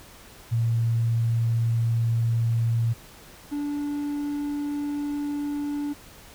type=tone pair in turn; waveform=sine / triangle; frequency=115.5 / 290.5 Hz; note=A#2 / D4; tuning=-16 / -19 cents; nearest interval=octave + major third; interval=1597 cents; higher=second; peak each=-20 / -24 dBFS; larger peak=first; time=0.51-2.94 / 3.51-5.94 s; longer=neither; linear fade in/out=20 ms; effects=pink hiss -48 dBFS RMS until 6.34 s